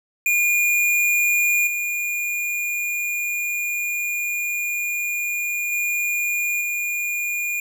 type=tone with level steps; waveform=square; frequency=2426 Hz; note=D#7; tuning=44 cents flat; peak=-17 / -23 / -21 / -23 dBFS; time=0.26-7.6 s; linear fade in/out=2 ms; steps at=1.67 / 5.72 / 6.61 s; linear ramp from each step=2 ms; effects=none